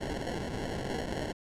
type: noise with sample-and-hold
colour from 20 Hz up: violet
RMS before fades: -35 dBFS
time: 0-1.33 s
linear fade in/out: 20 ms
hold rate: 1225 Hz
effects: low-pass 8000 Hz 12 dB/octave